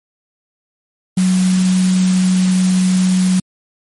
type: tone in noise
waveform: sine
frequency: 185 Hz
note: F#3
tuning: in tune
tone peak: -10 dBFS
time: 1.17-3.4 s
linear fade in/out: 5 ms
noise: white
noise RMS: -25 dBFS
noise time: 1.17-3.4 s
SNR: +12 dB
effects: MP3 48 kbps